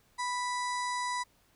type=harmonic tone with a mistuned harmonic; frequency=987.8 Hz; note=B5; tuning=in tune; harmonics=1 / 2 / 4 / 5 / 6 / 7 / 8 / 9 / 10; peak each=-32 / -38 / -44 / -46 / -48 / -49 / -50 / -51 / -52 dBFS; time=0.18-1.24 s; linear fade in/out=20 ms; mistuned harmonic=10; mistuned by=+65 cents; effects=pink hiss -67 dBFS RMS until 1.55 s